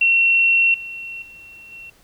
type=tone with level steps; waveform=sine; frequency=2722 Hz; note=F7; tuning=45 cents flat; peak=-12 / -29 / -39 / -35 dBFS; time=0.01-1.9 s; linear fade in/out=5 ms; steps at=0.74 / 1.22 / 1.72 s; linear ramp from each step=2 ms; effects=pink hiss -54 dBFS RMS until 2.03 s